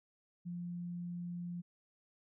sine tone, 174.61 Hz, F3, in tune, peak -39 dBFS, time 0.45-1.62 s, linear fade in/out 20 ms, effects none

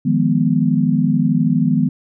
sine chord, F half-diminished seventh, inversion third, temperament equal, 155.56 / 174.61 / 207.7 / 246.9 Hz, Eb3 / F3 / Ab3 / Cb4, 0 / 0 / 0 / 0 cents, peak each -18 / -19 / -19 / -17 dBFS, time 0.05-1.89 s, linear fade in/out 10 ms, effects none

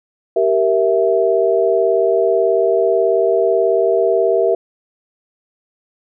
sine chord, E diminished, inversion first, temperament equal with one note detuned, 387.9 / 466.2 / 659.3 Hz, G4 / Bb4 / E5, -18 / 0 / 0 cents, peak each -16 dBFS, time 0.36-4.55 s, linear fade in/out 5 ms, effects none

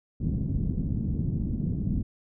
white low-pass noise, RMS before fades -28 dBFS, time 0.2-2.03 s, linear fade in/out 10 ms, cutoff 220 Hz, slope 24 dB/octave, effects none

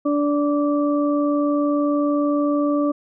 harmonic tone, 291.1 Hz, D4, 15 cents flat, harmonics 1 / 2 / 4, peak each -18 / -23 / -28 dBFS, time 0.05-2.92 s, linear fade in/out 10 ms, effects none

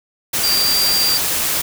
sine tone in noise, 4727 Hz, D8, 10 cents sharp, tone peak -15 dBFS, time 0.43-1.18 s, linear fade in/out 10 ms, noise white, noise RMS -19 dBFS, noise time 0.33-1.62 s, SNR +1 dB, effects none

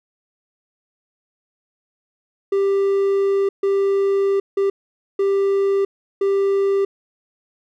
triangle tone bursts at uneven times, 394.3 Hz, G4, 10 cents sharp, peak -13 dBFS, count 5, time 2.52-3.49 / 3.63-4.4 / 4.57-4.7 / 5.19-5.85 / 6.21-6.85 s, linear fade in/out 5 ms, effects none

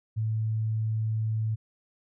sine tone, 110 Hz, A2, in tune, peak -25 dBFS, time 0.16-1.56 s, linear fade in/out 20 ms, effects none

